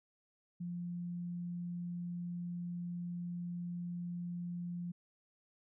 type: tone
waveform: sine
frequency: 174.61 Hz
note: F3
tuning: in tune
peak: -38 dBFS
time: 0.6-4.92 s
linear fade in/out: 10 ms
effects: none